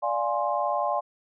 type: chord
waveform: sine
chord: D half-diminished seventh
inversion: none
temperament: equal with one note detuned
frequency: 587.3 / 698.5 / 830.6 / 1052.6 Hz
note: D5 / F5 / Ab5 / C6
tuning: 0 / 0 / 0 / +10 cents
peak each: -29 dBFS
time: 0.02-1.01 s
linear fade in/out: 20 ms
effects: none